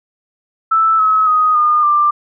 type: tone with pitch steps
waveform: sine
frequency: 1318.5 / 1283.9 / 1250.3 / 1217.5 / 1185.6 Hz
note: E6 / E6 / D#6 / D#6 / D6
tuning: 0 / -46 / +8 / -38 / +16 cents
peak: -9 dBFS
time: 0.71-2.11 s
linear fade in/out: 10 ms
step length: 280 ms
effects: none